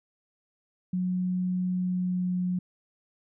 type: tone with pitch glide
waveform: sine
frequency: 182.3 to 180.83 Hz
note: F#3 to F#3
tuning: -25 to -39 cents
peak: -25 dBFS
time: 0.93-2.59 s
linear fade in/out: 5 ms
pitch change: -14 cents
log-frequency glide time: 1.72-2.38 s
effects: none